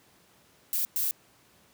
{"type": "noise bursts at uneven times", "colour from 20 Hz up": "violet", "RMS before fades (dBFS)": -28, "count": 2, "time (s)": [[0.73, 0.85], [0.96, 1.11]], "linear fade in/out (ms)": 0, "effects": ["pink hiss -61 dBFS RMS until 1.73 s", "high-pass 100 Hz 12 dB/octave"]}